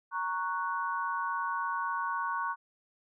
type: chord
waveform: sine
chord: F# major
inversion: first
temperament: equal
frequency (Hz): 932.3 / 1108.7 / 1480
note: A#5 / C#6 / F#6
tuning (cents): 0 / 0 / 0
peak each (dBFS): -35 / -33 / -36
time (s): 0.11-2.56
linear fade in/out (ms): 50
effects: none